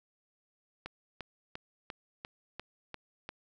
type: click train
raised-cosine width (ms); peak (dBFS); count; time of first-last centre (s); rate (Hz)
0.3; -24; 8; 0.86-3.291; 2.88
effects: none

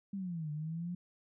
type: exponential two-way sweep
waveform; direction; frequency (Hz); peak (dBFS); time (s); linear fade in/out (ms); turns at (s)
sine; down then up; 202.6 to 148.1 to 179.6; -36; 0.13-0.95; 5; 0.51
effects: none

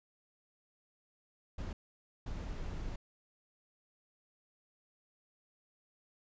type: noise bursts at uneven times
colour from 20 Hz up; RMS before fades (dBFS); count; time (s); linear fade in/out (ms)
brown; -40; 2; 1.58-1.73 / 2.26-2.96; 5
effects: resampled to 16000 Hz

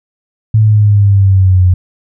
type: exponential sweep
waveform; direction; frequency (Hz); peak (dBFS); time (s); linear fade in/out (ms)
sine; down; 110 to 89.5; -4; 0.54-1.74; 5
effects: none

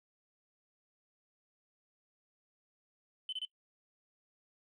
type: tone bursts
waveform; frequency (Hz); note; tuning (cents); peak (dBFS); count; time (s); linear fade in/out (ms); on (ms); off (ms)
sine; 3042; F#7; +47; -34; 3; 3.29-3.451; 2; 35; 28
effects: noise-tail reverb RT60 0.1 s tail -20 dB re dry + tanh soft clip ceiling -32 dBFS

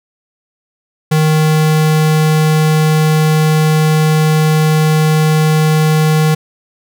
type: tone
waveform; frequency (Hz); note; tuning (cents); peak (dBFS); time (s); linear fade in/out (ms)
square; 155.56; D#3; 0; -9; 1.11-6.35; 10
effects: none

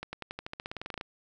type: accelerating click train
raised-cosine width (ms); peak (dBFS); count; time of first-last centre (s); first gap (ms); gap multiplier
0.3; -21; 17; 0.03-1.011; 100; 0.93
effects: none

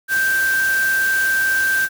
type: tone in noise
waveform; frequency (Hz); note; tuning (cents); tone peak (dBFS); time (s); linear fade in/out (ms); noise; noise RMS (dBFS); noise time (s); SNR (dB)
sine; 1568; G6; 0; -15; 0.08-1.89; 50; white; -28; 0.08-1.89; +10
effects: none

